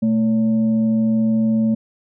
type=tone with frequency modulation; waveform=sine; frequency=221.6 Hz; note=A3; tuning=13 cents sharp; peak=-14 dBFS; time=0.02-1.75 s; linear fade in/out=10 ms; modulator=342 Hz; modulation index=0.32; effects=none